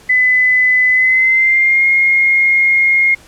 sine tone with pitch glide, 2009 to 2141 Hz, B6 to C7, +29 to +39 cents, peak -8 dBFS, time 0.09-3.15 s, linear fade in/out 10 ms, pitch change +110 cents, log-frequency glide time 0.9-1.86 s, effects pink hiss -43 dBFS RMS until 3.27 s + low-pass 11000 Hz 12 dB/octave

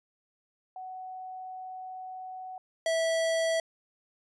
sine / square tone pair in turn, 746 / 654.2 Hz, F#5 / E5, +14 / -13 cents, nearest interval major second, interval 227 cents, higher first, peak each -38 / -26 dBFS, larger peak second, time 0.76-2.58 / 2.86-3.6 s, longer first, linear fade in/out 2 ms, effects resampled to 22050 Hz

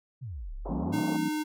sine exponential two-way sweep, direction down then up, 142.8 to 31.63 to 142.8 Hz, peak -35 dBFS, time 0.21-1.03 s, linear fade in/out 20 ms, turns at 0.55 s
pink band-pass noise, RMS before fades -39 dBFS, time 0.65-1.17 s, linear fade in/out 10 ms, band 290 to 1000 Hz, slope 48 dB/octave
sine chord, E diminished seventh, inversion none, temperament equal with one note detuned, 168.47 / 196 / 233.1 / 277.2 Hz, E3 / G3 / Bb3 / Db4, +38 / 0 / 0 / 0 cents, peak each -34 / -36 / -35 / -35 dBFS, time 0.69-1.29 s, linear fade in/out 5 ms
square tone, 305.5 Hz, D#4, 32 cents flat, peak -29 dBFS, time 0.92-1.44 s, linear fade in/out 20 ms
effects none

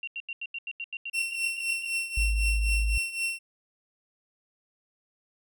sine tone bursts, 2757 Hz, F7, 23 cents flat, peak -32 dBFS, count 15, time 0.03-1.866 s, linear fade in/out 2 ms, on 44 ms, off 84 ms
40% pulse tone with tremolo, 2715 Hz, F7, 50 cents flat, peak -24 dBFS, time 1.13-3.39 s, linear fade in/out 20 ms, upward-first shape triangle, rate 3.9 Hz, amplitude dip 80%
sine tone, 53.6 Hz, A1, 45 cents flat, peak -23 dBFS, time 2.17-2.98 s, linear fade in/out 5 ms
effects none

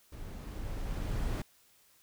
brown noise with level ramp, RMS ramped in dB -44 to -31 dBFS, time 0.12-1.42 s, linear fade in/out 5 ms, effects white hiss -65 dBFS RMS until 2.02 s

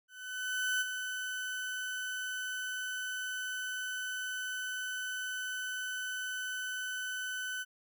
35% pulse tone with ADSR envelope, 1507 Hz, F#6, 31 cents sharp, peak -27 dBFS, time 0.08-7.65 s, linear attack 730 ms, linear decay 24 ms, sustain -7 dB, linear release 34 ms, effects none

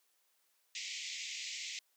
pink band-pass noise, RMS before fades -43 dBFS, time 0.75-1.79 s, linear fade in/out 2 ms, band 2000 to 7500 Hz, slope 96 dB/octave, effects white hiss -75 dBFS RMS until 1.96 s + high-pass 400 Hz 12 dB/octave

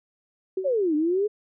sine tone with exponential decay, 377.7 Hz, F#4, 36 cents sharp, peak -21 dBFS, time 0.57-0.81 s, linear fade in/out 5 ms, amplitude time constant 51 ms
sine exponential two-way sweep, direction down then up, 590 to 293.7 to 431.2 Hz, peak -20 dBFS, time 0.64-1.28 s, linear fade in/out 20 ms, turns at 0.95 s
effects none

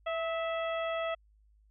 harmonic tone with a mistuned harmonic, 659 Hz, E5, 1 cent flat, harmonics 1 / 2 / 3 / 4 / 5, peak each -32 / -38 / -42 / -44 / -46 dBFS, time 0.06-1.15 s, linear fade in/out 10 ms, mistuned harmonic 2, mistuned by -34 cents, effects added 52 Hz sine -61 dBFS peak until 1.7 s

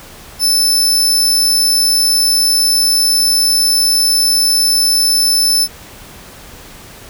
sawtooth tone, 5274 Hz, E8, in tune, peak -7 dBFS, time 0.39-5.68 s, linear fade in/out 50 ms, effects pink hiss -36 dBFS RMS until 7.09 s

